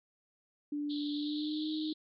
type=tone with pitch glide; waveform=sine; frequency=292.8 to 309.9 Hz; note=D4 to D#4; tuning=-5 to -7 cents; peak=-33 dBFS; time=0.72-1.93 s; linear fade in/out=5 ms; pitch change=+98 cents; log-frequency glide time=1.14-1.69 s
type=band-pass noise; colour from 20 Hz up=pink; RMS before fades=-45 dBFS; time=0.89-1.94 s; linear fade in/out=20 ms; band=3300 to 4300 Hz; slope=96 dB/octave
effects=none